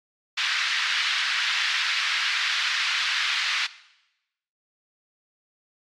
pink band-pass noise, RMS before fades -25 dBFS, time 0.37-3.67 s, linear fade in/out 10 ms, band 1500 to 4500 Hz, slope 24 dB/octave, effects noise-tail reverb RT60 0.9 s tail -17 dB re dry + MP3 64 kbps

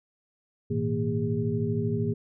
sine tone cluster, 106.3 / 119.2 / 159.2 / 232.3 / 406.6 Hz, G#2 / A#2 / D#3 / A#3 / G#4, +41 / +39 / +40 / -6 / -37 cents, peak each -31 dBFS, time 0.7-2.14 s, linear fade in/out 10 ms, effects none

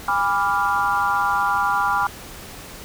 sine chord, G# diminished seventh, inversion none, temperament equal with one note detuned, 813 / 987.8 / 1174.7 / 1396.9 Hz, G#5 / B5 / D6 / F6, -37 / 0 / 0 / 0 cents, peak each -23 dBFS, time 0.08-2.07 s, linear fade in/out 2 ms, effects pink hiss -38 dBFS RMS until 2.84 s

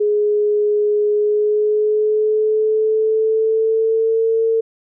sine tone with pitch glide, 417.8 to 450.4 Hz, G#4 to A4, +10 to +40 cents, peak -13 dBFS, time 0-4.61 s, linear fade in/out 10 ms, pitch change +130 cents, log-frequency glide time 1.14-4.26 s, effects none

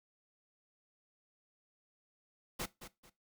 pink noise with echo, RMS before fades -39 dBFS, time 2.59-2.66 s, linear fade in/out 10 ms, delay 220 ms, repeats 2, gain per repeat -11 dB, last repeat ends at 3.1 s, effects noise-tail reverb RT60 0.2 s tail -17 dB re dry

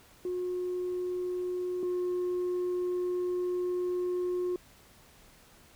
sine tone pair in turn, 361.2 / 359.2 Hz, F#4 / F4, -42 / +49 cents, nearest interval unison, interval 9 cents, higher first, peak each -29 / -26 dBFS, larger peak second, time 0.25-1.83 / 1.83-4.56 s, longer second, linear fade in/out 2 ms, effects tanh soft clip ceiling -27 dBFS + pink hiss -58 dBFS RMS until 5.75 s

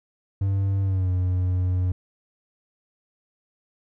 triangle tone with pitch glide, 97.7 to 91.16 Hz, G2 to F#2, -5 to -25 cents, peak -18 dBFS, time 0.41-1.92 s, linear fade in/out 5 ms, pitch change -120 cents, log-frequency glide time 0.82-1.1 s, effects none

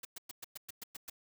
white noise bursts, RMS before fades -44 dBFS, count 9, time 0.03-1.099 s, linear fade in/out 5 ms, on 21 ms, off 110 ms, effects none

